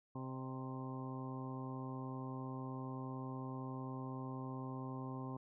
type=harmonic tone with a mistuned harmonic; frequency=130.81 Hz; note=C3; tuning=in tune; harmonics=1 / 2 / 3 / 4 / 5 / 6 / 7 / 8; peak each=-45 / -46 / -53 / -56 / -59 / -56 / -56 / -52 dBFS; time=0.15-5.37 s; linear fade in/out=5 ms; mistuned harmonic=5; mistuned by=-62 cents; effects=none